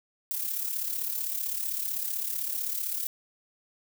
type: noise with amplitude modulation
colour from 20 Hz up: violet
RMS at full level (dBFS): -29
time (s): 0.31-3.07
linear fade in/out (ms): 0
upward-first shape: sine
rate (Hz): 35.7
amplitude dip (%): 60
effects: none